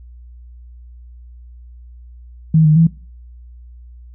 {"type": "tone with pitch steps", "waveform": "sine", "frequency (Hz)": [158.7, 153.6, 164.3], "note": ["D#3", "D#3", "E3"], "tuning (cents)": [35, -22, -5], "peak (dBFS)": -7, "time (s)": [2.54, 2.87], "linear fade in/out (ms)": 5, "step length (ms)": 110, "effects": ["noise-tail reverb RT60 0.4 s tail -21 dB re dry", "added 60 Hz sine -36 dBFS peak until 4.14 s"]}